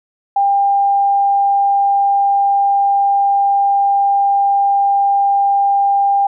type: tone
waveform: sine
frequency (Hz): 798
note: G5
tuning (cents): +31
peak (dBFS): -10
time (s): 0.36-6.27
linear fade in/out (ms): 5
effects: none